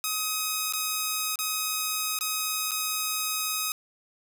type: tone with dropouts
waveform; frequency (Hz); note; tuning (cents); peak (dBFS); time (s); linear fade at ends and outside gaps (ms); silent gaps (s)
5% pulse; 1263; D#6; +26; -15; 0.04-3.72; 1; 0.725-0.735 / 1.357-1.389 / 2.189-2.209 / 2.71-2.716
effects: none